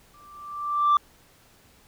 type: tone with exponential growth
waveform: sine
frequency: 1174.7 Hz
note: D6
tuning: in tune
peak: -12 dBFS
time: 0.14-0.97 s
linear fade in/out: 2 ms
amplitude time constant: 180 ms
effects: tanh soft clip ceiling -14 dBFS + pink hiss -57 dBFS RMS until 1.87 s